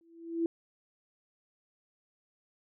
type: tone with exponential growth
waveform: sine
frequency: 333.1 Hz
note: E4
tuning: 18 cents sharp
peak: -24 dBFS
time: 0.01-0.46 s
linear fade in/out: 1 ms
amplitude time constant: 96 ms
effects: none